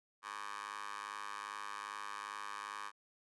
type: tone with high-pass filter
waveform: 15% pulse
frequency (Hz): 102.5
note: G#2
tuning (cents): -22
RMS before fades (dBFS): -45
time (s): 0.22-2.92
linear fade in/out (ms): 50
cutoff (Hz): 1200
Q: 4.2
effects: resampled to 24000 Hz